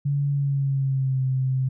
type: tone with pitch glide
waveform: sine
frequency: 142 to 130.97 Hz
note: C#3 to C3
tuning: +42 to +2 cents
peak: -20 dBFS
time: 0.05-1.69 s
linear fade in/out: 10 ms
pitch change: -140 cents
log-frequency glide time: 0.31-1.22 s
effects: none